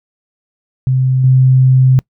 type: tone with level steps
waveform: sine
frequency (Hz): 130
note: C3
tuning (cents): -11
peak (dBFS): -9 / -5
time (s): 0.87-1.99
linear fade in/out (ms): 0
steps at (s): 1.24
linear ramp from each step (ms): 2
effects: noise-tail reverb RT60 0.1 s tail -25 dB re dry